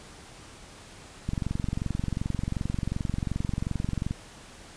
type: click train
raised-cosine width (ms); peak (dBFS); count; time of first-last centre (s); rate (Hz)
5; -16; 65; 1.29-4.109; 22.7
effects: pink hiss -48 dBFS RMS until 4.76 s + resampled to 22050 Hz